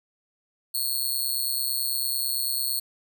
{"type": "tone with amplitude modulation", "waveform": "5% pulse", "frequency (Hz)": 4332, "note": "C#8", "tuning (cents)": -41, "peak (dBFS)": -14, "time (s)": [0.74, 2.8], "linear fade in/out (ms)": 10, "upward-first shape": "sine", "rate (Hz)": 129, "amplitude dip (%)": 90, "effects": []}